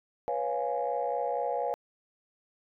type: chord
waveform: sine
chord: C# dominant seventh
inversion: third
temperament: equal with one note detuned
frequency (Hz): 490.2 / 554.4 / 698.5 / 830.6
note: B4 / C#5 / E#5 / G#5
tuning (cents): -13 / 0 / 0 / 0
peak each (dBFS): -33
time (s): 0.28-1.74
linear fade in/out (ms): 0
effects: tanh soft clip ceiling -19 dBFS